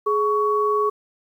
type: tone pair together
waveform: sine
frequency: 420 / 1120 Hz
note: G#4 / C#6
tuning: +19 / +18 cents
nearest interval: octave + perfect fourth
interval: 1699 cents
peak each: -20 dBFS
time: 0.06-0.9 s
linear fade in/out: 10 ms
effects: 9-bit